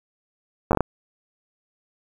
slowing click train, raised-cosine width 1 ms, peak -5 dBFS, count 6, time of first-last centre 0.71-0.807 s, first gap 9 ms, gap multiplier 1.39, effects 7-bit

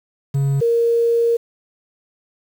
triangle / sine tone pair in turn, 138.59 / 466.2 Hz, C#3 / A#4, 0 / 0 cents, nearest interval octave + major sixth, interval 2100 cents, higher second, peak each -13 dBFS, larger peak neither, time 0.34-0.61 / 0.61-1.37 s, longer second, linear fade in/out 10 ms, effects 7-bit

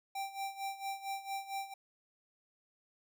square tone with tremolo, 784 Hz, G5, in tune, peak -36 dBFS, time 0.15-1.74 s, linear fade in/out 5 ms, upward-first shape sine, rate 4.4 Hz, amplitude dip 80%, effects none

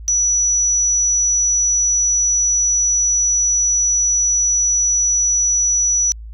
sine tone, 5900 Hz, F#8, 6 cents flat, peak -13 dBFS, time 0.08-6.12 s, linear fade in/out 0 ms, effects added 55 Hz sine -30 dBFS peak until 6.33 s

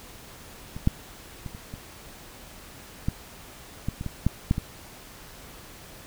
clicks, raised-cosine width 5 ms, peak -23 / -7 / -22 / -28 / -24 / -12 / -14 / -20 / -18 / -8 / -8 / -15 dBFS, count 12, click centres 0.765 / 0.874 / 1.462 / 1.549 / 1.739 / 3.085 / 3.886 / 4.011 / 4.063 / 4.266 / 4.511 / 4.581 s, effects pink hiss -46 dBFS RMS until 6.06 s

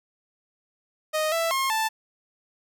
sawtooth tone with pitch steps, 621 / 662 / 1072 / 881 Hz, D#5 / E5 / C6 / A5, -3 / +7 / +42 / +2 cents, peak -19 dBFS, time 1.13-1.89 s, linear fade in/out 20 ms, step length 190 ms, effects none

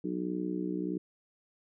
harmonic tone, 61.3 Hz, B1, 12 cents flat, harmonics 3 / 4 / 5 / 6 / 7, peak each -36 / -45 / -34 / -39 / -43 dBFS, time 0.04-0.98 s, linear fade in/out 5 ms, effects none

